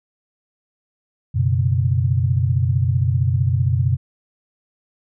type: chord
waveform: sine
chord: F# suspended fourth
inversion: none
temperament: just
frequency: 92.5 / 123.33 / 138.75 Hz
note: F#2 / B2 / C#3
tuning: 0 / -2 / +2 cents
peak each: -19 / -18 / -22 dBFS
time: 1.34-3.97 s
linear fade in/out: 20 ms
effects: none